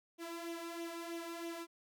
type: tone with flanger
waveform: sawtooth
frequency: 336.6 Hz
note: E4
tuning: 36 cents sharp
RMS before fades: -44 dBFS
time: 0.18-1.67 s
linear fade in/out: 50 ms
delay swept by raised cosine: 0.31 to 2.21 ms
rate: 3.1 Hz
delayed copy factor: +0.6
effects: none

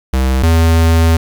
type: tone pair in turn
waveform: square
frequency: 65.2 / 82.15 Hz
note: C2 / E2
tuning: -5 / -5 cents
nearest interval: major third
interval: 400 cents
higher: second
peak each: -11 / -8 dBFS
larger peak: second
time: 0.13-0.43 / 0.43-1.17 s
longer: second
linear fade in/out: 5 ms
effects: 7-bit

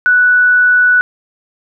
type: tone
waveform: sine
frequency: 1480 Hz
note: F#6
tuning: in tune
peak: -6 dBFS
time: 0.06-1.01 s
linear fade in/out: 0 ms
effects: none

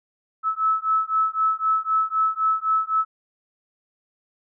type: beating tone pair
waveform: sine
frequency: 1300 / 1303.9 Hz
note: E6 / E6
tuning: -24 / -19 cents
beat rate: 3.9 Hz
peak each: -22 dBFS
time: 0.43-3.05 s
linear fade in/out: 50 ms
effects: none

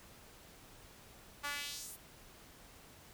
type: tone with high-pass filter sweep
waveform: sawtooth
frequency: 287.7 Hz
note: D4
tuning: 36 cents flat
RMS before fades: -43 dBFS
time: 1.43-1.97 s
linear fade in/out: 20 ms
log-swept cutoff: 1100 to 12000 Hz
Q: 1.5
effects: pink hiss -58 dBFS RMS until 3.13 s

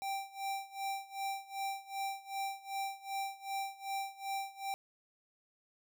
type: tone with tremolo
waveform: square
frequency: 784 Hz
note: G5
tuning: in tune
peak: -35 dBFS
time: 0.02-4.74 s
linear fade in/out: 0 ms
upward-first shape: sine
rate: 2.6 Hz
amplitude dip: 90%
effects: none

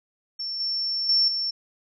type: tone with level steps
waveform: sine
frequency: 5420 Hz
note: E8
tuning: 47 cents sharp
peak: -28 / -24 / -17 / -24 dBFS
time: 0.39-1.51 s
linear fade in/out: 10 ms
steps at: 0.6 / 1.09 / 1.28 s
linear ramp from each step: 2 ms
effects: none

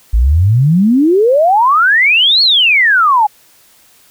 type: exponential two-way sweep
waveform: sine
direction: up then down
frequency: 51.91 to 4435 to 812 Hz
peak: -6 dBFS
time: 0.13-3.27 s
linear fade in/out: 10 ms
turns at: 2.42 s
effects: white hiss -47 dBFS RMS until 4.1 s

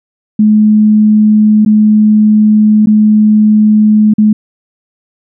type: tone with dropouts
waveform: sine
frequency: 213.2 Hz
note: G#3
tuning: 46 cents sharp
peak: -3 dBFS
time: 0.39-4.33 s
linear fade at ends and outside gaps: 5 ms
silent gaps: 1.65-1.66 / 2.86-2.87 / 4.138-4.182 s
effects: none

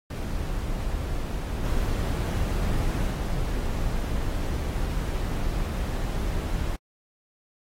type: noise with level steps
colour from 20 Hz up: brown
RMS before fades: -29 / -25 / -27 dBFS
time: 0.1-6.76 s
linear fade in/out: 5 ms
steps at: 1.63 / 3.1 s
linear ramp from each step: 20 ms
effects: AAC 48 kbps

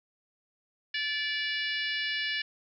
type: harmonic tone with a mistuned harmonic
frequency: 580 Hz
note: D5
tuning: 22 cents flat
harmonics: 3 / 4 / 5 / 6 / 7 / 8 / 9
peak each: -33 / -36 / -35 / -40 / -40 / -43 / -42 dBFS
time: 0.94-2.42 s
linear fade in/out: 5 ms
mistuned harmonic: 9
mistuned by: +15 cents
effects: none

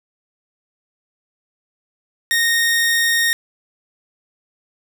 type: tone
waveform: sawtooth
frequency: 1854 Hz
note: A#6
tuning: 10 cents flat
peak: -11 dBFS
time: 2.31-3.33 s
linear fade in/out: 0 ms
effects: none

